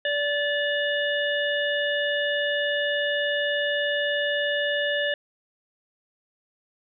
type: harmonic tone with a mistuned harmonic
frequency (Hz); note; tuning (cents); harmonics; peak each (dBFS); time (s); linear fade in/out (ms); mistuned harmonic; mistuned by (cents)
580; D5; -22; 1 / 3 / 5 / 6; -26 / -26 / -31 / -34; 0.05-5.14; 2; 6; +41
effects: none